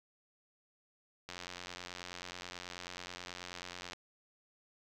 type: click train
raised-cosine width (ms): 0.2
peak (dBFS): -26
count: 237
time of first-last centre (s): 1.29-3.933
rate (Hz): 89.3
effects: none